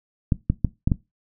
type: clicks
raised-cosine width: 5 ms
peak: -6 dBFS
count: 5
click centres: 0.322 / 0.5 / 0.647 / 0.875 / 0.918 s
effects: noise-tail reverb RT60 0.2 s tail -18 dB re dry